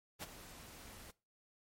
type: noise with ADSR envelope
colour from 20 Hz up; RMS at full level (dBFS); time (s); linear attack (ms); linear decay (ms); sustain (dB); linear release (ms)
pink; -42; 0.19-1.11; 39; 22; -12; 5
effects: noise-tail reverb RT60 0.3 s tail -21 dB re dry + MP3 64 kbps